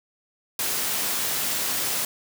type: high-pass noise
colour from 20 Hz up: white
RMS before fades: -26 dBFS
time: 0.59-2.05 s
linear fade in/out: 2 ms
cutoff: 110 Hz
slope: 12 dB/octave
effects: none